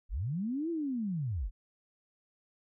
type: linear two-way sweep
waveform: sine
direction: up then down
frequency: 30.87 to 343.5 to 30.87 Hz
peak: -31 dBFS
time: 0.09-1.51 s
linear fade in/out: 50 ms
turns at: 0.7 s
effects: none